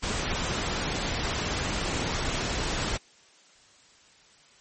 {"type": "noise", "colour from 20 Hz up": "pink", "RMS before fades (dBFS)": -29, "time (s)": [0.02, 2.98], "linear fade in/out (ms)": 20, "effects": ["white hiss -57 dBFS RMS until 4.6 s", "MP3 32 kbps"]}